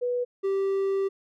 sine / triangle tone pair in turn, 490.6 / 390.2 Hz, B4 / G4, -12 / -8 cents, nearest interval major third, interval 396 cents, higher first, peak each -24 / -21 dBFS, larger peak second, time 0.01-0.25 / 0.43-1.09 s, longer second, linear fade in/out 20 ms, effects none

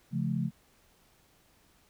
sine chord, Db augmented, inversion none, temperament just, 138.59 / 173.24 / 216.5 Hz, Db3 / F3 / A3, 0 / -14 / -28 cents, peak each -32 / -32 / -33 dBFS, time 0.11-0.51 s, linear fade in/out 50 ms, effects pink hiss -65 dBFS RMS until 1.89 s

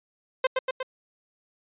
sawtooth tone with echo, 519 Hz, C5, 14 cents flat, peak -15 dBFS, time 0.44-0.47 s, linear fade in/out 5 ms, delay 120 ms, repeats 3, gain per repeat -3 dB, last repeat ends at 0.83 s, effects resampled to 8000 Hz

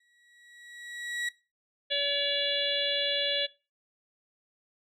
35% pulse tone with exponential growth, 1922 Hz, B6, 48 cents flat, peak -26 dBFS, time 0-1.29 s, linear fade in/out 5 ms, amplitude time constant 280 ms
harmonic tone, 570 Hz, C#5, 48 cents sharp, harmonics 1 / 3 / 4 / 5 / 6 / 7, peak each -33 / -35 / -39 / -34 / -30 / -34 dBFS, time 1.9-3.47 s, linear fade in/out 20 ms
effects noise-tail reverb RT60 0.3 s tail -20 dB re dry + low-pass 9000 Hz 12 dB/octave

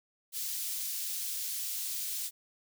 white high-pass noise, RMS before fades -36 dBFS, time 0.32-2.31 s, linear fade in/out 50 ms, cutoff 3900 Hz, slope 12 dB/octave, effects none

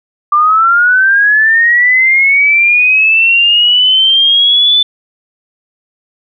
sine linear sweep, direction up, 1174.7 to 3520 Hz, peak -5 dBFS, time 0.32-4.83 s, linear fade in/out 5 ms, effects none

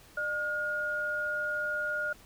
sine tone pair together, 602.3 / 1428 Hz, D5 / F6, +44 / +38 cents, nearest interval octave + minor third, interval 1494 cents, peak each -37 / -30 dBFS, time 0.17-2.13 s, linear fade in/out 5 ms, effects pink hiss -56 dBFS RMS until 2.25 s

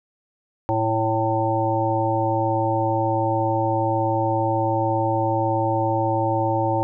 harmonic tone with a mistuned harmonic, 111 Hz, A2, 16 cents sharp, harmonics 1 / 3 / 5 / 7 / 8, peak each -25 / -25 / -25 / -25 / -25 dBFS, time 0.69-6.83 s, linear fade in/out 0 ms, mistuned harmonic 8, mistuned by +20 cents, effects none

